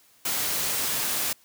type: noise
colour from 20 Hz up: white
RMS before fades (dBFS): -27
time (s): 0.25-1.33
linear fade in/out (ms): 5
effects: white hiss -59 dBFS RMS until 1.44 s + high-pass 80 Hz 12 dB/octave